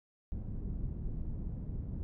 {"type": "low-pass noise", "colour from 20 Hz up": "pink", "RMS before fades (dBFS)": -38, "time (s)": [0.32, 2.03], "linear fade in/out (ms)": 0, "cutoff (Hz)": 170, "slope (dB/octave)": 12, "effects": []}